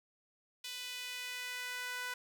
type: tone with high-pass filter sweep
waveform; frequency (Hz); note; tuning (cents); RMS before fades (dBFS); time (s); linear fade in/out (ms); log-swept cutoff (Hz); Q
sawtooth; 496.7; B4; +10; -42; 0.64-2.14; 5; 3200 to 1400; 1.8
effects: none